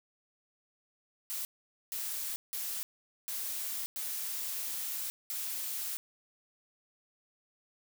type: noise bursts at uneven times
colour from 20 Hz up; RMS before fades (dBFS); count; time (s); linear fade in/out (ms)
blue; -37; 6; 1.3-1.45 / 1.92-2.36 / 2.53-2.83 / 3.28-3.86 / 3.96-5.1 / 5.3-5.97; 0
effects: none